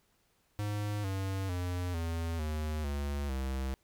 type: tone with pitch steps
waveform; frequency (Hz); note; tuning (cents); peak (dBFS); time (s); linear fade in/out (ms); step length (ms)
square; 103.83 / 96.32 / 89.35 / 82.89 / 76.89 / 71.33 / 66.17; G#2 / G2 / F2 / E2 / D#2 / D2 / C2; 0 / -30 / +40 / +10 / -20 / -50 / +20; -33; 0.59-3.74; 0; 450
effects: pink hiss -72 dBFS RMS until 3.83 s